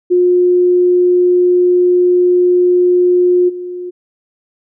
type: tone with level steps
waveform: sine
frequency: 358 Hz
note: F4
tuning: 43 cents sharp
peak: -7 / -21 dBFS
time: 0.1-3.91 s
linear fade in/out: 20 ms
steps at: 3.48 s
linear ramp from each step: 20 ms
effects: none